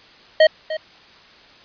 square tone with echo, 628 Hz, D#5, 16 cents sharp, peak -9 dBFS, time 0.4-0.47 s, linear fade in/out 5 ms, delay 300 ms, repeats 1, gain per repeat -14 dB, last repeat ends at 0.77 s, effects white hiss -47 dBFS RMS until 1.64 s + resampled to 11025 Hz

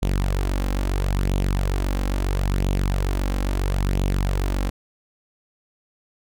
sawtooth tone with flanger, 47.41 Hz, F#1, 43 cents sharp, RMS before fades -22 dBFS, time 0.02-4.7 s, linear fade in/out 10 ms, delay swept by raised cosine 0.29 to 3.79 ms, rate 0.75 Hz, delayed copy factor +0.5, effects none

